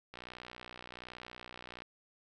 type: click train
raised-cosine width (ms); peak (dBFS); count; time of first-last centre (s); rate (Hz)
0.3; -30; 104; 0.14-1.82; 61.3
effects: none